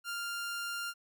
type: tone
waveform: sawtooth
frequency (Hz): 1396.9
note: F6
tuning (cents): 0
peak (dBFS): -32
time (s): 0.04-0.94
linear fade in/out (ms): 50
effects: none